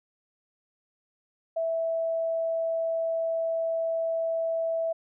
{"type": "tone", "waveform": "sine", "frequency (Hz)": 657, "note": "E5", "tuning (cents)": -6, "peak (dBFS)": -25, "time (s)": [1.56, 4.93], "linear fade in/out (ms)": 10, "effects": []}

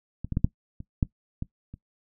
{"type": "clicks", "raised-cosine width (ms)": 5, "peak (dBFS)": [-20, -17, -12, -7, -26, -9, -18, -28], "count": 8, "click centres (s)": [0.246, 0.323, 0.371, 0.445, 0.804, 1.028, 1.424, 1.74], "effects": ["noise-tail reverb RT60 0.1 s tail -19 dB re dry"]}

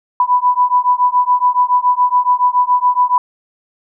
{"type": "beating tone pair", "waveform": "sine", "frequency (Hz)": [987.8, 994.9], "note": ["B5", "B5"], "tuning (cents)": [0, 12], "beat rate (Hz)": 7.1, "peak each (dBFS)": -13, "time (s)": [0.2, 3.18], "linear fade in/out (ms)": 2, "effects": []}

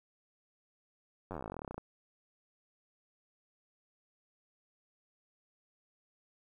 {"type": "slowing click train", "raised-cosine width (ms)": 1, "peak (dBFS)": -27, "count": 24, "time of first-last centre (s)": [1.31, 1.78], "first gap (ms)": 10, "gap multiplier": 1.06, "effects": ["11-bit"]}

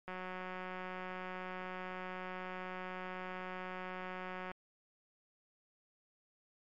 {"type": "click train", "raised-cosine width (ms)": 0.5, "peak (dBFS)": -29, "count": 817, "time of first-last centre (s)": [0.08, 4.515], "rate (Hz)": 184, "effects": ["MP3 64 kbps"]}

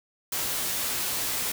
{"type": "noise with comb filter", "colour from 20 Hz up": "white", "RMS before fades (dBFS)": -29, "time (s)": [0.32, 1.52], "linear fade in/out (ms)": 5, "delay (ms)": 16, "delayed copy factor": 0.5, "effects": []}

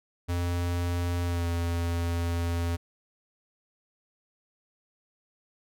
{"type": "tone with pitch glide", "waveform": "square", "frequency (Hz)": [87.31, 85.32], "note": ["F2", "F2"], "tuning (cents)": [0, -40], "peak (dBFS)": -27, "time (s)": [0.28, 2.77], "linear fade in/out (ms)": 20, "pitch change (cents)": -40, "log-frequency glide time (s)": [1.25, 1.46], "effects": []}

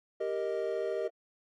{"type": "chord", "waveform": "triangle", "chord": "Eb major", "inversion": "first", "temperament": "equal", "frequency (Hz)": [392, 466.2, 622.3], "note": ["G4", "Bb4", "Eb5"], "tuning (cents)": [0, 0, 0], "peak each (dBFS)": -33, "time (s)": [0.2, 1.08], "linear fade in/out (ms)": 10, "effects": ["AAC 32 kbps"]}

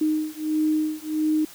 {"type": "beating tone pair", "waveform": "sine", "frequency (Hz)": [308.5, 310], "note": ["D#4", "D#4"], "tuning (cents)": [-15, -6], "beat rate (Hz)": 1.5, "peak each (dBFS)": [-24, -24], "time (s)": [0.01, 1.45], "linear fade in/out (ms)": 5, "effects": ["white hiss -45 dBFS RMS until 1.54 s"]}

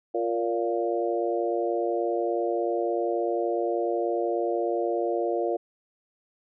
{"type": "harmonic tone with a mistuned harmonic", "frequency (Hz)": 116.54, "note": "A#2", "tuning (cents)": 0, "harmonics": [3, 4, 5, 6], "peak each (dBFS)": [-28, -29, -30, -31], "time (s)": [0.14, 5.57], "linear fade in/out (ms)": 10, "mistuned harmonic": 5, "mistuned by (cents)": -19, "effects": []}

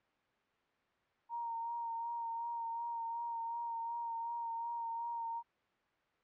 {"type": "tone with vibrato", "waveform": "sine", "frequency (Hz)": 929, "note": "A#5", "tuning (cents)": -6, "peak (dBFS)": -37, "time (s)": [1.29, 5.43], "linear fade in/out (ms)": 50, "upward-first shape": "sine", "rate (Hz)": 2.7, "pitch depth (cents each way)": 23, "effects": ["white hiss -74 dBFS RMS until 6.23 s", "low-pass 2000 Hz 12 dB/octave"]}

